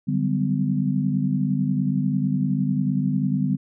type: chord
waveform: sine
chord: G major seventh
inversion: second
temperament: equal with one note detuned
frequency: 146.83 / 185 / 196 / 253.2 Hz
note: D3 / F#3 / G3 / B3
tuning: 0 / 0 / 0 / +43 cents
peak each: -24 / -29 / -24 / -25 dBFS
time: 0.07-3.57 s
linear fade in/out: 20 ms
effects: none